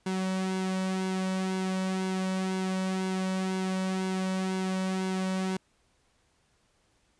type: tone with flanger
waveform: sawtooth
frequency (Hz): 188.1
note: F#3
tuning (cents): +29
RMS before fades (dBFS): -30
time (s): 0.06-5.57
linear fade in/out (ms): 5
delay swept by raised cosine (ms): 1.6 to 2.48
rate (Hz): 2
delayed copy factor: -0.55
effects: pink hiss -69 dBFS RMS until 7.19 s + resampled to 22050 Hz